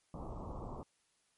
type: low-pass noise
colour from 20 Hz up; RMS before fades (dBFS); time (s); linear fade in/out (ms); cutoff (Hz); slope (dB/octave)
pink; -44; 0.14-0.83; 0; 1200; 96
effects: white hiss -75 dBFS RMS until 1.37 s + MP3 48 kbps